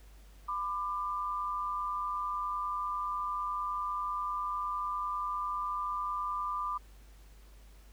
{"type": "tone pair together", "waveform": "sine", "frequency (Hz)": [1002, 1191.6], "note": ["B5", "D6"], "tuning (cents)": [25, 25], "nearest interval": "minor third", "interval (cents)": 300, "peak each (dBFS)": [-37, -33], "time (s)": [0.48, 6.78], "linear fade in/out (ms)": 10, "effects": ["added 50 Hz sine -52 dBFS peak until 7.92 s", "pink hiss -63 dBFS RMS until 7.92 s"]}